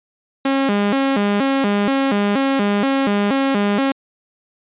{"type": "tone with vibrato", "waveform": "sawtooth", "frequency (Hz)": 235.2, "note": "A#3", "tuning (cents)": 16, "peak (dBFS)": -11, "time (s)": [0.45, 3.92], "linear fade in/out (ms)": 5, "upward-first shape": "square", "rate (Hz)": 2.1, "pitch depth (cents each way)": 250, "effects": ["resampled to 8000 Hz"]}